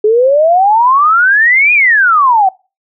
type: exponential two-way sweep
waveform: sine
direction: up then down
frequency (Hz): 415.3 to 2489 to 734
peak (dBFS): -5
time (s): 0.04-2.49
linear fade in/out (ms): 5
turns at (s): 1.73
effects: noise-tail reverb RT60 0.3 s tail -24 dB re dry